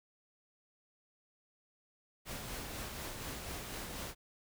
pink noise with tremolo, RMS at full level -42 dBFS, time 2.25-4.15 s, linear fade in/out 50 ms, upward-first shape sine, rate 4.1 Hz, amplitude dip 30%, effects none

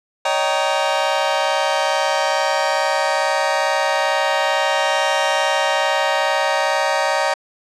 sawtooth chord, Eb dominant seventh, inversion third, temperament just, 560 / 622.3 / 777.8 / 933.4 Hz, Db5 / Eb5 / G5 / Bb5, +18 / 0 / -14 / +2 cents, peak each -18 dBFS, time 0.25-7.34 s, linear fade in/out 5 ms, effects low-pass 6000 Hz 12 dB/octave

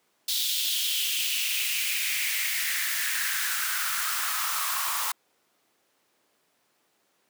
white noise with high-pass filter sweep, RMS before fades -28 dBFS, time 0.28-5.12 s, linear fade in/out 5 ms, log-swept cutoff 3700 to 1000 Hz, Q 4.1, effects pink hiss -69 dBFS RMS until 7.29 s + high-pass 300 Hz 12 dB/octave

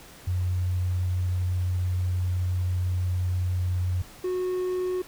sine / triangle tone pair in turn, 90.6 / 366 Hz, F#2 / F#4, -36 / -19 cents, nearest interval 2 octaves, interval 2417 cents, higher second, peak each -23 dBFS, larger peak neither, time 0.27-4.02 / 4.24-5.02 s, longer first, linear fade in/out 5 ms, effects pink hiss -48 dBFS RMS until 5.07 s

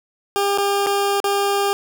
20% pulse tone with dropouts, 401 Hz, G4, 39 cents sharp, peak -12 dBFS, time 0.36-1.73 s, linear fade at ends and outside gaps 0 ms, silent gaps 0.576-0.584 / 0.863-0.869 / 1.202-1.242 s, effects none

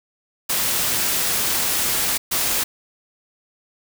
white noise bursts at uneven times, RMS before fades -21 dBFS, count 2, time 0.49-2.18 / 2.31-2.64 s, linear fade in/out 10 ms, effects none

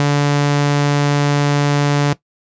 sawtooth tone, 144.3 Hz, D3, 30 cents flat, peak -8 dBFS, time 0-2.13 s, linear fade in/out 0 ms, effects noise-tail reverb RT60 0.1 s tail -17 dB re dry + resampled to 16000 Hz

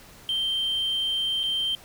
triangle tone with dropouts, 3136 Hz, G7, in tune, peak -21 dBFS, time 0.29-1.75 s, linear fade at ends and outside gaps 1 ms, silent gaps 1.433-1.437 s, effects tanh soft clip ceiling -19 dBFS + pink hiss -49 dBFS RMS until 1.84 s

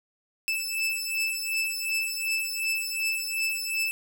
sawtooth beating tone pair, 2631 / 2633.7 Hz, E7 / E7, -4 / -2 cents, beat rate 2.7 Hz, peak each -26 / -27 dBFS, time 0.48-3.91 s, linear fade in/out 0 ms, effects none

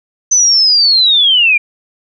sine linear sweep, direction down, 6140 to 2342 Hz, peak -6 dBFS, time 0.31-1.58 s, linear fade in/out 10 ms, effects none

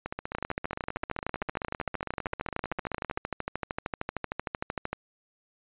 two click trains, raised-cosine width 0.5 ms, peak -18 / -15 dBFS, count 49 / 61, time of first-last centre 0.06-3.177 / 0.35-4.93 s, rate 15.4 / 13.1 Hz, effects resampled to 8000 Hz

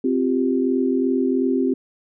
sine chord, C suspended fourth, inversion none, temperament equal, 261.6 / 349.2 / 392 Hz, C4 / F4 / G4, 0 / 0 / 0 cents, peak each -19 / -24 / -23 dBFS, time 0.04-1.74 s, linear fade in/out 5 ms, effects none

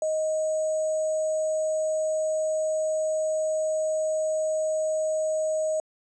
sine tone with sample-and-hold, 626 Hz, D#5, 10 cents sharp, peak -23 dBFS, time 0.02-5.8 s, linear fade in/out 2 ms, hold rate 7350 Hz, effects resampled to 22050 Hz

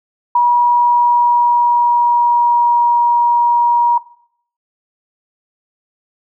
sine tone with pitch glide, 963 to 952.5 Hz, B5 to A#5, -44 to +37 cents, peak -8 dBFS, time 0.35-3.98 s, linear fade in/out 5 ms, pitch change -19 cents, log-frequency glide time 0.56-2.91 s, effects noise-tail reverb RT60 0.6 s tail -18 dB re dry

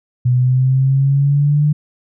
sine exponential sweep, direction up, 123.47 to 150.2 Hz, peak -10 dBFS, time 0.25-1.73 s, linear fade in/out 10 ms, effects none

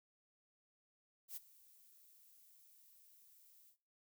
violet noise with ADSR envelope, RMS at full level -45 dBFS, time 1.28-3.77 s, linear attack 84 ms, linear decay 21 ms, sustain -21 dB, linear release 87 ms, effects noise-tail reverb RT60 0.4 s tail -19 dB re dry

